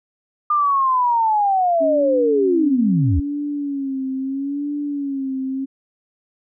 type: linear sweep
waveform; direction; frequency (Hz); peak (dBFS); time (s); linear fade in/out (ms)
sine; down; 1211 to 67.5; -14; 0.5-3.2; 5
type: tone with vibrato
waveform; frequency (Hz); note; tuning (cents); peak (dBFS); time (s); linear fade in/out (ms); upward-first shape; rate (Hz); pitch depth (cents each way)
sine; 277.2; C#4; 0; -21; 1.8-5.66; 20; sine; 0.76; 87
effects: none